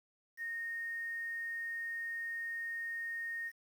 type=tone with quantisation; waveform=sine; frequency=1850 Hz; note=A#6; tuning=14 cents flat; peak=-37 dBFS; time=0.37-3.52 s; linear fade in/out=50 ms; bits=10; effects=none